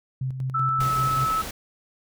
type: tone with tremolo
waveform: sine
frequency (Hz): 130.8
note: C3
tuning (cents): 0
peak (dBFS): -24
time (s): 0.21-1.25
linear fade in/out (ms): 5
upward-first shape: square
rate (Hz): 5.2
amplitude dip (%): 50
type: tone with pitch glide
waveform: sine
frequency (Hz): 1318.5 to 1301.9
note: E6 to E6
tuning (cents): 0 to -22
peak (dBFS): -21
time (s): 0.54-1.42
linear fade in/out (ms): 10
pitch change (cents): -22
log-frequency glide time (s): 0.77-0.86
type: noise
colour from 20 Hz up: pink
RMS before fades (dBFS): -34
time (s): 0.8-1.51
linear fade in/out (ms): 5
effects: none